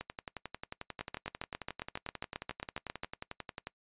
two click trains, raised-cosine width 0.3 ms, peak -23 / -20 dBFS, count 42 / 16, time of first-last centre 0.01-3.671 / 1.01-3.034 s, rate 11.2 / 7.41 Hz, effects noise-tail reverb RT60 0.1 s tail -22 dB re dry + resampled to 8000 Hz

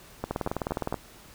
two click trains, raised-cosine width 1 ms, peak -14 / -15 dBFS, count 13 / 4, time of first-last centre 0.31-0.925 / 0.24-0.943 s, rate 19.5 / 4.27 Hz, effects pink hiss -51 dBFS RMS until 1.34 s

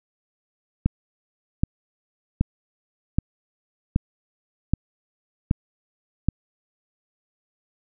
click train, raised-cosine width 5 ms, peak -6 dBFS, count 8, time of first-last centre 0.86-6.286 s, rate 1.29 Hz, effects none

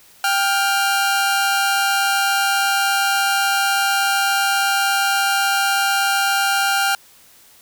sawtooth tone pair together, 788.5 / 1404 Hz, G5 / F6, +10 / +9 cents, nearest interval minor seventh, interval 999 cents, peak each -15 dBFS, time 0.24-6.95 s, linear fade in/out 2 ms, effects white hiss -49 dBFS RMS until 7.61 s

